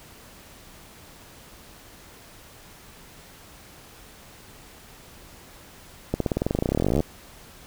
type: accelerating click train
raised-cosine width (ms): 2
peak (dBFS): -9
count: 29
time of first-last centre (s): 6.14-7.004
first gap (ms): 63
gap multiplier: 0.94
effects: pink hiss -48 dBFS RMS until 7.66 s

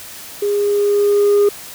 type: tone with level ramp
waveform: sine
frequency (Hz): 408.7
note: G#4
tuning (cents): -28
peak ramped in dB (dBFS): -14 to -6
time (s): 0.42-1.49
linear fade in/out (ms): 5
effects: tanh soft clip ceiling -8 dBFS + white hiss -34 dBFS RMS until 1.74 s

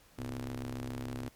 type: ring-modulated tone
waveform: sawtooth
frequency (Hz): 66.9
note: C2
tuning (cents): +39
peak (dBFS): -30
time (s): 0.18-1.29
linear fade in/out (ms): 10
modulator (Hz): 181
effects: pink hiss -62 dBFS RMS until 1.35 s + MP3 96 kbps

